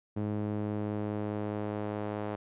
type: tone with band-pass filter sweep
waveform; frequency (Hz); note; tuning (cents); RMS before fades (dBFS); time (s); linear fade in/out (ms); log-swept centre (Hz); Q
sawtooth; 104.8; G#2; +16; -34; 0.16-2.36; 10; 260 to 590; 0.87
effects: resampled to 8000 Hz